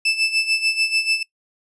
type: tone with tremolo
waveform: 30% pulse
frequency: 2637 Hz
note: E7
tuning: in tune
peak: -12 dBFS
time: 0.05-1.23 s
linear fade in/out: 5 ms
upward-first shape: sine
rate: 6.8 Hz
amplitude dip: 75%
effects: noise-tail reverb RT60 0.1 s tail -21 dB re dry + resampled to 24000 Hz